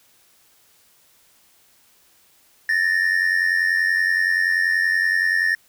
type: tone pair together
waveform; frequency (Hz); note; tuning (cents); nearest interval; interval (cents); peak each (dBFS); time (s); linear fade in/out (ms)
triangle; 1757.5 / 1848; A6 / A#6; -2 / -16; minor second; 86; -18; 2.69-5.55; 2
effects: white hiss -57 dBFS RMS until 5.68 s